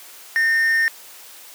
triangle tone with amplitude modulation, 1822 Hz, A#6, 40 cents flat, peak -12 dBFS, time 0.36-0.88 s, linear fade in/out 0 ms, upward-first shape sine, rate 274 Hz, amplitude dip 30%, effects white hiss -42 dBFS RMS until 1.54 s + high-pass 400 Hz 12 dB/octave

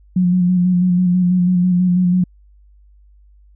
sine tone with vibrato, 180 Hz, F#3, 47 cents flat, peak -11 dBFS, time 0.16-2.24 s, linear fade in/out 5 ms, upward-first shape square, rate 6.1 Hz, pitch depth 26 cents each way, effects added 50 Hz sine -45 dBFS peak until 3.55 s

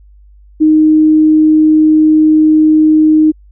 sine tone, 310.3 Hz, D#4, 5 cents flat, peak -4 dBFS, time 0.6-3.32 s, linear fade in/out 20 ms, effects added 50 Hz sine -38 dBFS peak until 3.51 s

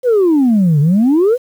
sine exponential two-way sweep, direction down then up, 523.3 to 140 to 523.3 Hz, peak -6 dBFS, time 0.03-1.38 s, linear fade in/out 50 ms, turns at 0.8 s, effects tanh soft clip ceiling -6 dBFS + 7-bit

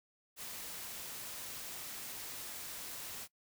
white noise, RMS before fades -45 dBFS, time 0.36-3.28 s, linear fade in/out 50 ms, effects noise-tail reverb RT60 0.1 s tail -21 dB re dry

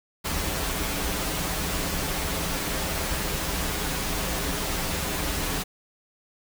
pink noise with comb filter, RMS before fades -28 dBFS, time 0.24-5.64 s, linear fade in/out 20 ms, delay 8.5 ms, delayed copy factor -0.65, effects none

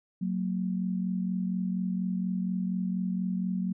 sine tone pair together, 185 / 229.2 Hz, F#3 / A#3, 0 / -29 cents, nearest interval major third, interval 371 cents, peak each -28 / -34 dBFS, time 0.21-3.73 s, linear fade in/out 10 ms, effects none

